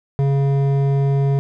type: tone with hard clipping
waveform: triangle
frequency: 138.59 Hz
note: C#3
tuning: in tune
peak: -16 dBFS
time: 0.19-1.39 s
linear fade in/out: 0 ms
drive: 14 dB
effects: none